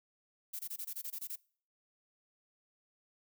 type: noise bursts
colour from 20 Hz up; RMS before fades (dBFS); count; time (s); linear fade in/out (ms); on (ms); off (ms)
violet; -41; 10; 0.53-1.359; 10; 64; 21
effects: noise-tail reverb RT60 0.5 s tail -24 dB re dry